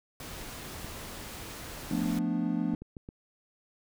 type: noise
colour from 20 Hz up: pink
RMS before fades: -42 dBFS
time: 0.2-2.19 s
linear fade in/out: 2 ms
type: clicks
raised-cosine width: 3 ms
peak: -29 dBFS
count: 5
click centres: 0.846 / 2.738 / 2.82 / 2.968 / 3.089 s
type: chord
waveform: triangle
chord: B half-diminished seventh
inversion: second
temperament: equal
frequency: 174.61 / 220 / 246.9 / 293.7 Hz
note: F3 / A3 / B3 / D4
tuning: 0 / 0 / 0 / 0 cents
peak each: -31 dBFS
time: 1.91-2.75 s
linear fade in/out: 2 ms
effects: none